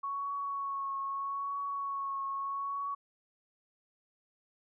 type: tone with vibrato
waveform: sine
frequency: 1108.7 Hz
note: C#6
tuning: in tune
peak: -33 dBFS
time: 0.03-2.95 s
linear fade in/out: 10 ms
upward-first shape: triangle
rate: 0.79 Hz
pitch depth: 24 cents each way
effects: none